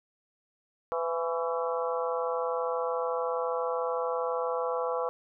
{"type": "harmonic tone with a mistuned harmonic", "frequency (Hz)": 167.1, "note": "E3", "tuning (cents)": 24, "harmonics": [3, 4, 5, 6, 7, 8], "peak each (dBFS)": [-30, -36, -37, -38, -36, -40], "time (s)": [0.92, 5.09], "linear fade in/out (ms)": 0, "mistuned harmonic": 7, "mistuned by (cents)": -53, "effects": []}